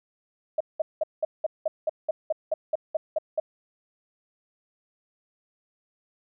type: tone bursts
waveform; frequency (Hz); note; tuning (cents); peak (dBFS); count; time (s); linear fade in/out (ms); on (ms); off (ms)
sine; 627; D#5; +13; -21; 14; 0.58-3.4; 5; 25; 190
effects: none